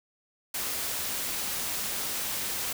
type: noise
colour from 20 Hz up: white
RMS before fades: -32 dBFS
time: 0.54-2.73 s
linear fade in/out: 5 ms
effects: none